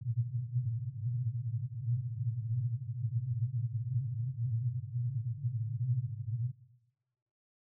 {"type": "band-pass noise", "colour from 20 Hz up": "pink", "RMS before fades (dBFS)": -35, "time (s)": [0.01, 6.52], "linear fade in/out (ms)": 20, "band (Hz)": [110, 130], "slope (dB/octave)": 96, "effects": ["noise-tail reverb RT60 1.0 s tail -18 dB re dry"]}